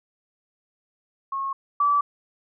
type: tone pair in turn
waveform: sine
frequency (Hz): 1089 / 1154.7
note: C#6 / D6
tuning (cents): -31 / -30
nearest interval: minor second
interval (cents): 101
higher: second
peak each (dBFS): -25 / -17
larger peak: second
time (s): 1.32-1.53 / 1.8-2.01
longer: neither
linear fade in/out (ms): 5
effects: none